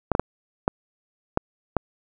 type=clicks; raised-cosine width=1 ms; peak=-5 dBFS; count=6; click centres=0.117 / 0.151 / 0.196 / 0.679 / 1.374 / 1.767 s; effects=none